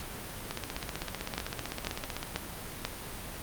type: two click trains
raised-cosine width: 0.2 ms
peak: -17 / -13 dBFS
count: 28 / 4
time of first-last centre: 0.51-2.23 / 1.38-2.851 s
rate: 15.7 / 2.04 Hz
effects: pink hiss -41 dBFS RMS until 3.42 s + Opus 48 kbps